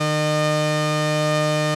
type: tone pair together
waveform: sawtooth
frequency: 152.3 / 608.1 Hz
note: D#3 / D#5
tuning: -37 / -40 cents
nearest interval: 2 octaves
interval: 2397 cents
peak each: -17 dBFS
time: 0-1.75 s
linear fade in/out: 10 ms
effects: low-pass 8000 Hz 12 dB/octave